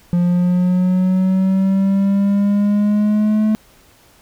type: exponential sweep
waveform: triangle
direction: up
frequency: 174.61 to 216.5 Hz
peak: -10 dBFS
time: 0.13-3.55 s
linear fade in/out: 0 ms
effects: pink hiss -50 dBFS RMS until 4.21 s